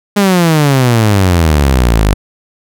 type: exponential sweep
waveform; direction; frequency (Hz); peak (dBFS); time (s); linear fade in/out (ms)
sawtooth; down; 207.7 to 48.7; -3; 0.16-2.14; 10
effects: none